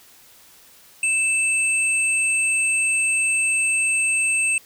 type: tone pair together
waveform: sine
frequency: 2637 / 8423 Hz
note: E7 / C9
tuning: 0 / +11 cents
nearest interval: octave + minor sixth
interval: 2011 cents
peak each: -19 / -22 dBFS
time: 1.03-4.58 s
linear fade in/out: 2 ms
effects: white hiss -50 dBFS RMS until 4.65 s